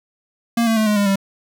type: tone with pitch steps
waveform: square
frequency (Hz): 233.1 / 225.2 / 217.5 / 210.1 / 202.9 / 196.01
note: A#3 / A3 / A3 / G#3 / G#3 / G3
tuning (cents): 0 / +40 / -20 / +20 / -40 / 0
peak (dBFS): -15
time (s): 0.57-1.158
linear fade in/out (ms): 5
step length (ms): 98
effects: none